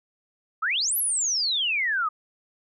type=exponential two-way sweep; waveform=sine; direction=up then down; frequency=1206 to 12000 to 1206 Hz; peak=-22 dBFS; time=0.62-2.09 s; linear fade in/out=10 ms; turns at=0.97 s; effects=none